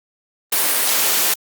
white high-pass noise, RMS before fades -17 dBFS, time 0.52-1.34 s, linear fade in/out 5 ms, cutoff 310 Hz, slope 12 dB/octave, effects Opus 32 kbps

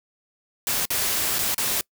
white noise with dropouts, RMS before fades -24 dBFS, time 0.67-1.81 s, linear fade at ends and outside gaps 1 ms, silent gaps 0.854-0.904 / 1.386-1.39 / 1.545-1.58 s, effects noise-tail reverb RT60 0.1 s tail -25 dB re dry

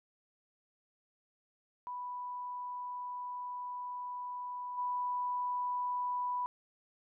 sine tone with level steps, 987.8 Hz, B5, in tune, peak -38 / -32 dBFS, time 1.87-6.46 s, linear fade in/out 0 ms, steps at 4.77 s, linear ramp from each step 20 ms, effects none

